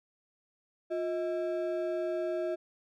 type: ring-modulated tone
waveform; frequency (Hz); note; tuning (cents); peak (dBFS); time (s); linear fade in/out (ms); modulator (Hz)
triangle; 493.9; B4; 0; -25; 0.9-2.56; 20; 140
effects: none